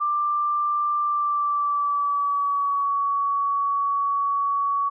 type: tone with pitch glide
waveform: sine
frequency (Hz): 1183 to 1125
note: D6 to C#6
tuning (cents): +12 to +25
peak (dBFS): -20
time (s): 0-4.9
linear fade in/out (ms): 20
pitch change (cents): -87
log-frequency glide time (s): 1-2.89
effects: none